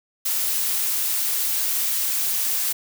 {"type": "noise", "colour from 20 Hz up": "blue", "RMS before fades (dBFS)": -23, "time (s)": [0.25, 2.73], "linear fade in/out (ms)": 10, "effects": []}